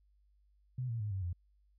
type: tone with pitch steps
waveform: sine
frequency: 126.6 / 115.42 / 105.23 / 95.94 / 87.48 Hz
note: B2 / A#2 / G#2 / G2 / F2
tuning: +43 / -17 / +23 / -37 / +3 cents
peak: -34 dBFS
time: 0.78-1.33 s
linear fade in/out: 5 ms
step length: 110 ms
effects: added 50 Hz sine -66 dBFS peak until 1.78 s